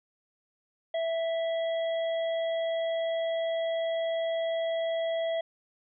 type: harmonic tone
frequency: 659.3 Hz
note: E5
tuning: in tune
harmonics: 1 / 3 / 5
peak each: -27 / -42 / -42 dBFS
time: 0.94-5.41 s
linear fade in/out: 5 ms
effects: none